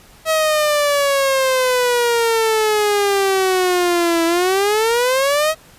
sawtooth exponential two-way sweep, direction down then up, 643 to 330.5 to 643 Hz, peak -10 dBFS, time 0.25-5.55 s, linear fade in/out 50 ms, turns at 4.25 s, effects pink hiss -46 dBFS RMS until 5.78 s + resampled to 32000 Hz

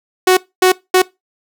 sawtooth tone bursts at uneven times, 370 Hz, F#4, in tune, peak -3 dBFS, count 3, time 0.27-0.37 / 0.62-0.72 / 0.94-1.02 s, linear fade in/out 5 ms, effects noise-tail reverb RT60 0.2 s tail -21 dB re dry

